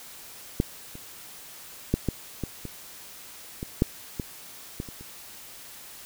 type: clicks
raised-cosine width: 3 ms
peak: -8 / -28 / -8 / -11 / -16 / -22 / -19 / -6 / -16 / -18 / -28 / -30 dBFS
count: 12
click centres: 0.601 / 0.954 / 1.94 / 2.087 / 2.437 / 2.653 / 3.629 / 3.821 / 4.198 / 4.801 / 4.888 / 5.01 s
effects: white hiss -45 dBFS RMS until 6.05 s